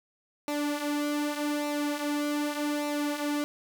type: tone with flanger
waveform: sawtooth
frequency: 293.7 Hz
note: D4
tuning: in tune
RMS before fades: -30 dBFS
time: 0.48-3.44 s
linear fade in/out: 0 ms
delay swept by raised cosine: 0.61 to 5.71 ms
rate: 0.84 Hz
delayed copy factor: -0.6
effects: none